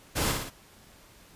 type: noise with echo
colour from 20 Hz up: pink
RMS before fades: -28 dBFS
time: 0.15-0.33 s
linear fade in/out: 20 ms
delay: 58 ms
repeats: 3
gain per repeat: -4 dB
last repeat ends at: 0.504 s
effects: pink hiss -55 dBFS RMS until 1.35 s + resampled to 32000 Hz